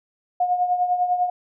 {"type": "tone with tremolo", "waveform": "sine", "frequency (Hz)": 719, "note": "F#5", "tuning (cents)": -50, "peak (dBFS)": -15, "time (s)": [0.4, 1.3], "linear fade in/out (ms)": 5, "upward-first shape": "triangle", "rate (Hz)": 10, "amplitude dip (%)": 70, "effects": []}